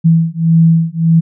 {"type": "beating tone pair", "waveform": "sine", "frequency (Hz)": [163.5, 165.2], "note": ["E3", "E3"], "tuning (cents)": [-14, 4], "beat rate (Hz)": 1.7, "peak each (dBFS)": -10, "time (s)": [0.04, 1.21], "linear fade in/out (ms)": 20, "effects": []}